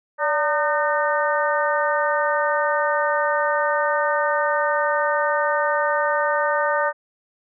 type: harmonic tone with a mistuned harmonic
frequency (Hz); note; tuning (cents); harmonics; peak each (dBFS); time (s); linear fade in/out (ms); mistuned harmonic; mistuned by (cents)
304.4; D#4; -38; 2 / 3 / 4 / 5 / 6; -22 / -24 / -25 / -26 / -27; 0.18-6.93; 50; 2; -79
effects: none